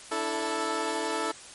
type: chord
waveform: 15% pulse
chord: D suspended second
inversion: none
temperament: equal with one note detuned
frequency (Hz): 289.5 / 329.6 / 440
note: D4 / E4 / A4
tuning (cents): -25 / 0 / 0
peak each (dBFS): -30 / -26 / -24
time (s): 0.11-1.32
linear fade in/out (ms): 10
effects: white hiss -46 dBFS RMS until 1.54 s + MP3 48 kbps